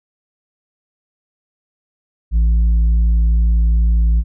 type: tone with tanh clipping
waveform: sine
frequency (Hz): 56.1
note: A1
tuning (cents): +34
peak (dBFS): -11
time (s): 2.31-4.24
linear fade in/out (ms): 50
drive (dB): 4
effects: none